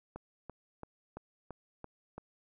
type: click train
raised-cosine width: 1 ms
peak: -29 dBFS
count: 7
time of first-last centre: 0.16-2.18 s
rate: 2.97 Hz
effects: none